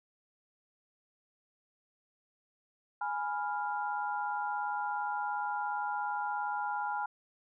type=chord; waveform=sine; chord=F diminished; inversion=first; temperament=equal; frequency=830.6 / 987.8 / 1396.9 Hz; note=Ab5 / Cb6 / F6; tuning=0 / 0 / 0 cents; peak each=-34 / -38 / -38 dBFS; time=3.01-7.06 s; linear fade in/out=5 ms; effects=none